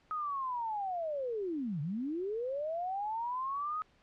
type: linear two-way sweep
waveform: sine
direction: down then up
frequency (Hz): 1271 to 136.9 to 1271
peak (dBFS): -33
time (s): 0.11-3.82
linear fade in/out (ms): 0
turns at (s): 1.81
effects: pink hiss -67 dBFS RMS until 4.02 s + low-pass 4000 Hz 12 dB/octave